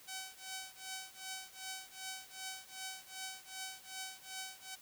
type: tone with tremolo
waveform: 5% pulse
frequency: 760 Hz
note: F#5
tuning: 46 cents sharp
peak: -29 dBFS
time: 0.07-4.76 s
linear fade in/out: 20 ms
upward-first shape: triangle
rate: 2.6 Hz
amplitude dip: 100%
effects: white hiss -59 dBFS RMS until 4.81 s